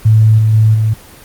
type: tone with level steps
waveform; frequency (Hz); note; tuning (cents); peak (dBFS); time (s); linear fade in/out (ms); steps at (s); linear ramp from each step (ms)
sine; 109.5; A2; -8; -4 / -7 / -5 / -9; 0.05-0.94; 10; 0.38 / 0.53 / 0.74; 10
effects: pink hiss -37 dBFS RMS until 1.24 s + Opus 24 kbps

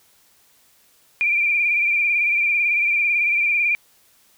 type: tone with vibrato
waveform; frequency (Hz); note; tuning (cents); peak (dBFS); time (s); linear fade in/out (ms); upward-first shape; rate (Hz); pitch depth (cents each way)
sine; 2381; D7; +23; -16; 1.21-3.75; 0; sine; 18; 47
effects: white hiss -57 dBFS RMS until 4.37 s

